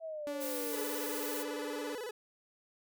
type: linear sweep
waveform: sine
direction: down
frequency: 659 to 418.7 Hz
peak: -38 dBFS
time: 0-0.85 s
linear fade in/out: 50 ms
type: tone with pitch glide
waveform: sawtooth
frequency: 290.6 to 293.1 Hz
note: D4 to D4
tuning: -18 to -3 cents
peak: -36 dBFS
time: 0.27-1.95 s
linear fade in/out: 0 ms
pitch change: +15 cents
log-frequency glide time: 0.44-1.09 s
type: noise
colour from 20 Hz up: blue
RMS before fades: -41 dBFS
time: 0.4-1.44 s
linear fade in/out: 20 ms
type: tone with vibrato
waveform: 40% pulse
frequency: 460 Hz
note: A#4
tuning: 23 cents flat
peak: -38 dBFS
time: 0.73-2.11 s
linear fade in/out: 5 ms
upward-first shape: square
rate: 18 Hz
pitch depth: 130 cents each way
effects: none